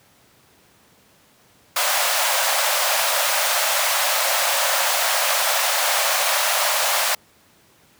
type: high-pass noise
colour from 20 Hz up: pink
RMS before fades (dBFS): -20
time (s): 1.76-7.15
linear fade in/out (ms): 5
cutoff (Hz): 540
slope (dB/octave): 96
effects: pink hiss -55 dBFS RMS until 7.99 s + high-pass 100 Hz 12 dB/octave